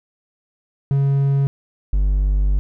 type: tone pair in turn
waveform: triangle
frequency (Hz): 138.59 / 49.18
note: C#3 / G1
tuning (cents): 0 / +6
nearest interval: octave + tritone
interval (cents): 1794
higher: first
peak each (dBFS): -12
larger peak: neither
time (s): 0.91-1.47 / 1.93-2.59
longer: second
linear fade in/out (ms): 0
effects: none